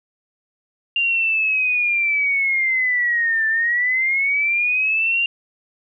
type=linear two-way sweep; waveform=sine; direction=down then up; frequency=2794 to 1763 to 2794 Hz; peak=-16 dBFS; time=0.96-5.26 s; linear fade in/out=2 ms; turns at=3.47 s; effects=none